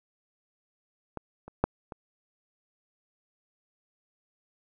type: clicks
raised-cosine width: 1 ms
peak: -21 / -29 / -8 / -25 dBFS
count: 4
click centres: 1.173 / 1.48 / 1.64 / 1.922 s
effects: none